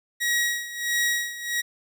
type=tone with tremolo; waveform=sawtooth; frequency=1904 Hz; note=A#6; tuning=36 cents sharp; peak=-17 dBFS; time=0.2-1.62 s; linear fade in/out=20 ms; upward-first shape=sine; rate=1.5 Hz; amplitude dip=80%; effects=none